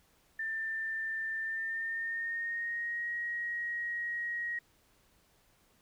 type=tone with pitch glide; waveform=sine; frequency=1786 to 1891.1 Hz; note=A6 to A#6; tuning=+25 to +24 cents; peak=-33 dBFS; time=0.39-4.59 s; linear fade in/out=5 ms; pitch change=+99 cents; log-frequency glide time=1.4-3.1 s; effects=pink hiss -68 dBFS RMS until 5.81 s